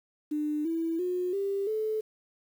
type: tone with pitch steps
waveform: sine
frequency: 300 / 329 / 360.9 / 395.9 / 434.2 Hz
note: D4 / E4 / F#4 / G4 / A4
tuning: +37 / -3 / -43 / +17 / -23 cents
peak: -27 dBFS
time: 0.31-2.01 s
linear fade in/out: 10 ms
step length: 340 ms
effects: 9-bit